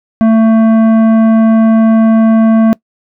sine tone with tanh clipping, 223.1 Hz, A3, 24 cents sharp, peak -6 dBFS, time 0.21-2.73 s, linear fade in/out 0 ms, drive 12 dB, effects noise-tail reverb RT60 0.1 s tail -23 dB re dry

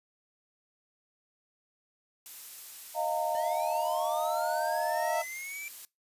blue noise, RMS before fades -44 dBFS, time 2.26-5.85 s, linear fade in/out 0 ms
sine chord, Eb suspended second, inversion none, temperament equal with one note detuned, 622.3 / 698.5 / 913.7 Hz, Eb5 / F5 / Bb5, 0 / 0 / -35 cents, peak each -32 dBFS, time 2.94-5.24 s, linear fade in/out 50 ms
square linear sweep, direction up, 589 to 2355 Hz, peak -39 dBFS, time 3.35-5.68 s, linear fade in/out 0 ms
35% pulse tone with exponential growth, 659.3 Hz, E5, in tune, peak -30 dBFS, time 4.48-5.22 s, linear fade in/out 5 ms, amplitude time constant 160 ms
effects noise-tail reverb RT60 0.2 s tail -22 dB re dry + resampled to 32000 Hz

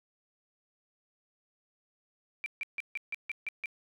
sine tone bursts, 2348 Hz, D7, 1 cent flat, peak -32 dBFS, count 8, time 2.44-3.658 s, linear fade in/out 0 ms, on 21 ms, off 150 ms, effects none

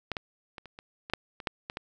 clicks, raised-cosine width 0.3 ms, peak -15 / -17 / -25 / -30 / -28 / -24 / -9 / -25 / -12 / -19 / -19 dBFS, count 11, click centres 0.117 / 0.168 / 0.582 / 0.657 / 0.789 / 1.099 / 1.136 / 1.402 / 1.472 / 1.699 / 1.771 s, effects none

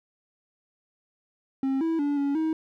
triangle tone with pitch steps, 268.2 / 326.7 / 287.8 / 281.6 / 317.7 Hz, C4 / E4 / D4 / C#4 / D#4, +43 / -15 / -35 / +27 / +36 cents, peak -21 dBFS, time 1.63-2.53 s, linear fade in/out 2 ms, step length 180 ms, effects none

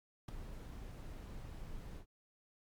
brown noise with ADSR envelope, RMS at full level -36 dBFS, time 0.28-2.06 s, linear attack 6 ms, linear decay 8 ms, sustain -11 dB, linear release 92 ms, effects MP3 96 kbps

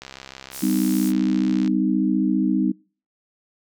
click train, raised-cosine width 0.2 ms, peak -19 dBFS, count 111, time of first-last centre 0.02-1.677 s, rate 66.4 Hz
white band-pass noise, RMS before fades -35 dBFS, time 0.51-1.13 s, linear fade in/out 50 ms, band 4700 to 16000 Hz, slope 24 dB/octave
sine chord, C minor, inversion second, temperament equal with one note detuned, 196 / 256.2 / 311.1 Hz, G3 / C4 / Eb4, 0 / -36 / 0 cents, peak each -22 dBFS, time 0.62-2.72 s, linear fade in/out 10 ms
effects noise-tail reverb RT60 0.4 s tail -25 dB re dry

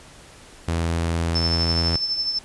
sawtooth tone, 83.5 Hz, E2, 23 cents sharp, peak -17 dBFS, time 0.68-1.96 s, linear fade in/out 0 ms
sine tone with tremolo, 5290 Hz, E8, 5 cents sharp, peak -19 dBFS, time 1.35-2.39 s, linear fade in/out 5 ms, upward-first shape triangle, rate 12 Hz, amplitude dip 60%
effects pink hiss -46 dBFS RMS until 2.44 s + resampled to 24000 Hz

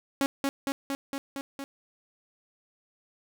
sawtooth tone with echo, 275.6 Hz, C#4, 10 cents flat, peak -19 dBFS, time 0.21-0.26 s, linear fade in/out 0 ms, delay 230 ms, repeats 6, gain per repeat -2 dB, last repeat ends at 1.64 s, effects none

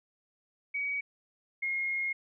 sine tone pair in turn, 2262 / 2147 Hz, C#7 / C7, +34 / +44 cents, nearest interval minor second, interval 90 cents, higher first, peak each -30 / -29 dBFS, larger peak second, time 0.74-1.01 / 1.62-2.13 s, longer second, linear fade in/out 10 ms, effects none

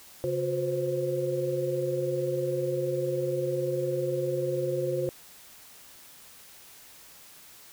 sine tone cluster, 137.5 / 360.4 / 506 / 526 Hz, C#3 / F#4 / B4 / C5, -14 / -45 / +42 / +9 cents, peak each -34 / -30 / -36 / -30 dBFS, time 0.24-5.09 s, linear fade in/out 0 ms, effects white hiss -51 dBFS RMS until 7.72 s

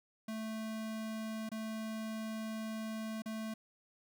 square tone with dropouts, 220 Hz, A3, in tune, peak -39 dBFS, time 0.28-3.54 s, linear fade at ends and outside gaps 5 ms, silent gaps 1.491-1.516 / 3.221-3.258 s, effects none

